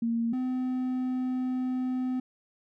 sine / triangle tone pair in turn, 231.3 / 255 Hz, A#3 / C4, -13 / -44 cents, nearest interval major second, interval 169 cents, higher second, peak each -25 dBFS, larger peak neither, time 0.02-0.33 / 0.33-2.2 s, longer second, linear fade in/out 5 ms, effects none

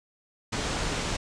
pink low-pass noise, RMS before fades -30 dBFS, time 0.52-1.17 s, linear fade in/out 10 ms, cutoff 8000 Hz, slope 24 dB/octave, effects resampled to 22050 Hz

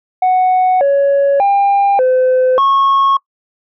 sine tone with pitch steps, 740 / 559 / 799 / 512 / 1095 Hz, F#5 / C#5 / G5 / C5 / C#6, 0 / +14 / +33 / -38 / -22 cents, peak -6 dBFS, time 0.22-3.17 s, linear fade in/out 5 ms, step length 590 ms, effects noise-tail reverb RT60 0.1 s tail -24 dB re dry + tanh soft clip ceiling -7 dBFS

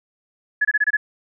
sine tone bursts, 1700 Hz, G#6, 40 cents sharp, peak -14 dBFS, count 6, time 0.61-0.97 s, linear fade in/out 10 ms, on 40 ms, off 24 ms, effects none

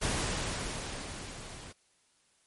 pink noise with level ramp, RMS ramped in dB -30 to -47 dBFS, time 0.01-1.73 s, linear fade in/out 20 ms, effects white hiss -69 dBFS RMS until 2.46 s + MP3 48 kbps

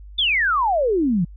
sine exponential sweep, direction down, 3616 to 160.1 Hz, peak -16 dBFS, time 0.18-1.25 s, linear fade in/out 10 ms, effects added 50 Hz sine -37 dBFS peak until 1.36 s

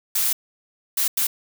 blue noise bursts at uneven times, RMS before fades -21 dBFS, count 3, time 0.15-0.33 / 0.97-1.08 / 1.17-1.27 s, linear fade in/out 5 ms, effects none

